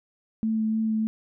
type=tone with vibrato; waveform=sine; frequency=220 Hz; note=A3; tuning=in tune; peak=-22 dBFS; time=0.43-1.07 s; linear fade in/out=0 ms; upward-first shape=sine; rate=3.3 Hz; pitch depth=12 cents each way; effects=none